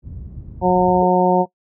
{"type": "low-pass noise", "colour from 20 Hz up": "pink", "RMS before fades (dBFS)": -30, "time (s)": [0.02, 1.05], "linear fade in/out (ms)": 50, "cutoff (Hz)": 110, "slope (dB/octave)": 12}
{"type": "harmonic tone", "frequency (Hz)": 181.6, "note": "F#3", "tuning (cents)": -32, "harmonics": [1, 2, 3, 4, 5], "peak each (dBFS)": [-18, -18, -18, -18, -18], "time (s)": [0.61, 1.46], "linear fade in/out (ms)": 50}
{"type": "tone with exponential decay", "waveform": "sine", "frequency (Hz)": 436.7, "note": "A4", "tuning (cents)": -13, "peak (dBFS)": -20, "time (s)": [1.02, 1.12], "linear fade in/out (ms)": 2, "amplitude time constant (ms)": 20}
{"effects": ["noise-tail reverb RT60 0.1 s tail -21 dB re dry", "high-pass 60 Hz 12 dB/octave"]}